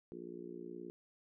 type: harmonic tone with a mistuned harmonic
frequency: 59 Hz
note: A#1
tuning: 22 cents sharp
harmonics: 3 / 4 / 5 / 6 / 7 / 8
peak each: -54 / -54 / -52 / -48 / -52 / -59 dBFS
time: 0.12-0.9 s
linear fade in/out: 0 ms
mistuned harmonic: 8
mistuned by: -71 cents
effects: none